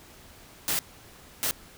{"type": "noise bursts at uneven times", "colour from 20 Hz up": "white", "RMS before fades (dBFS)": -27, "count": 2, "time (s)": [[0.68, 0.79], [1.43, 1.51]], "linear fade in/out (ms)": 0, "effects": ["pink hiss -51 dBFS RMS until 1.77 s"]}